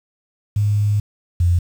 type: tone pair in turn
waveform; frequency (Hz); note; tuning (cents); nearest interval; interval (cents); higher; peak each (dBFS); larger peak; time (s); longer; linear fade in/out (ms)
sine; 103.83 / 87.31; G#2 / F2; 0 / 0; minor third; 300; first; -14 / -12; second; 0.56-1 / 1.4-1.59; first; 5
effects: 7-bit

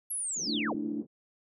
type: linear sweep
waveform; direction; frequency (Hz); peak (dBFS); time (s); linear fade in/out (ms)
sine; down; 11470 to 88.7; -31; 0.1-0.75; 10
type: band-pass noise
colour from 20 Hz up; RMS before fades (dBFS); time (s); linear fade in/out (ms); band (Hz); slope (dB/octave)
white; -45; 0.35-1.07; 50; 160 to 370; 24
type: chord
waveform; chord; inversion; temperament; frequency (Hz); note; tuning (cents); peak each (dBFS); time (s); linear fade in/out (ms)
sine; A suspended fourth; none; equal; 220 / 293.7 / 329.6; A3 / D4 / E4; 0 / 0 / 0; -35 / -34 / -38; 0.47-1.02; 5
effects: none

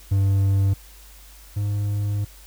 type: tone pair in turn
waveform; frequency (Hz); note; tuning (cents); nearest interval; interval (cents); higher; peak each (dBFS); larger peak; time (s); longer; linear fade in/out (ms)
triangle; 98 / 102.59; G2 / G#2; 0 / -21; minor second; 79; second; -14 / -19; first; 0.11-0.74 / 1.56-2.25; second; 10
effects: added 50 Hz sine -45 dBFS peak until 2.46 s + white hiss -49 dBFS RMS until 2.46 s

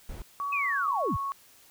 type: noise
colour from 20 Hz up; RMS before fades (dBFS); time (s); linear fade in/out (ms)
brown; -38; 0.09-0.22; 2
type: tone with pitch glide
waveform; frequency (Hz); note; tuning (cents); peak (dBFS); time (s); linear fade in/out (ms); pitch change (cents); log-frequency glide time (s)
sine; 1129 to 1104.5; C#6 to C#6; +31 to -7; -29; 0.4-1.32; 0; -38; 0.6-1.15
type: linear sweep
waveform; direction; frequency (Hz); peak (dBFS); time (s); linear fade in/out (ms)
sine; down; 2600 to 31.42; -27; 0.52-1.17; 10
effects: white hiss -57 dBFS RMS until 1.7 s

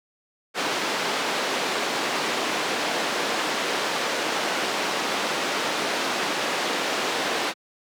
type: band-pass noise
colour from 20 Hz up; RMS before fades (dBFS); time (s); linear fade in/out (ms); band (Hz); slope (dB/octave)
pink; -26; 0.54-7.54; 50; 350 to 4900; 12
effects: high-pass 150 Hz 12 dB/octave

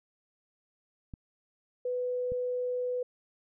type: clicks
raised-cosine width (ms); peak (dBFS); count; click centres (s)
5; -29; 2; 1.138 / 2.32
type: tone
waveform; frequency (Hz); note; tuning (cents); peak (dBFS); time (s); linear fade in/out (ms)
sine; 497; B4; +11; -29; 1.85-3.03; 5
effects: none

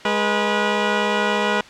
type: tone pair together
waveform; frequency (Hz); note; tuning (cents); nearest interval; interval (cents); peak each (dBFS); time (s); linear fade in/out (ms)
10% pulse; 207.7 / 485.7; G#3 / B4; 0 / -29; octave + minor third; 1471; -12; 0.05-1.61; 2
effects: white hiss -42 dBFS RMS until 1.69 s + low-pass 4000 Hz 12 dB/octave

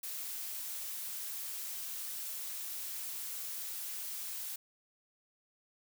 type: noise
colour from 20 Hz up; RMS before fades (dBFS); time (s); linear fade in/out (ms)
blue; -41; 0.03-4.56; 5
effects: none

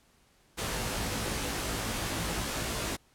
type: noise with comb filter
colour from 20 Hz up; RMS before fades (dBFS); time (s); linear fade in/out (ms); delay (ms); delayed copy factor
pink; -33; 0.57-2.97; 20; 18; +0.85
effects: pink hiss -65 dBFS RMS until 3.14 s + low-pass 12000 Hz 12 dB/octave

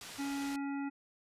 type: low-pass noise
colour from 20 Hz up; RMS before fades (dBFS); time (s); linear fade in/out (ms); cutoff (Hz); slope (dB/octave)
white; -48; 0.01-0.56; 2; 6800; 12
type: harmonic tone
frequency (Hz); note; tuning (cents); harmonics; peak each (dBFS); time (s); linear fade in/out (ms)
279.3; C#4; +13; 1 / 3 / 5 / 7 / 9; -35 / -45 / -49 / -52 / -54; 0.18-0.9; 20
effects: resampled to 32000 Hz

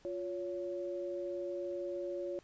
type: tone pair together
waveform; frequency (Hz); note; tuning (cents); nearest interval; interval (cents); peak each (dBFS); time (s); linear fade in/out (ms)
sine; 352 / 560.9; F4 / C#5; +14 / +20; minor sixth; 806; -39 / -39; 0.05-2.39; 0
effects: pink hiss -65 dBFS RMS until 2.43 s + resampled to 16000 Hz

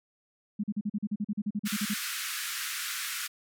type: tone bursts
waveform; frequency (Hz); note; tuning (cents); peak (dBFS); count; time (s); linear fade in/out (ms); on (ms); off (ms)
sine; 207.7; G#3; 0; -27; 16; 0.59-1.942; 10; 47; 40
type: band-pass noise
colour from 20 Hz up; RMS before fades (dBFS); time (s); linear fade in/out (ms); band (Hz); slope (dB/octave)
pink; -35; 1.65-3.28; 20; 1300 to 16000; 48
effects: none

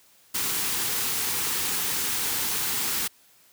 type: band-stop noise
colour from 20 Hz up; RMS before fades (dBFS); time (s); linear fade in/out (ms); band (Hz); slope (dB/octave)
white; -27; 0.34-3.08; 10; 520 to 730; 96
effects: white hiss -58 dBFS RMS until 3.52 s + high-pass 60 Hz 12 dB/octave

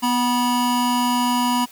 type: tone pair together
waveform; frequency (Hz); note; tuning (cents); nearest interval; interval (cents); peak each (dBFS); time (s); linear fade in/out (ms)
square; 246.2 / 974; B3 / B5; -5 / -24; 2 octaves; 2381; -21; 0.02-1.66; 20
effects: white hiss -46 dBFS RMS until 1.71 s

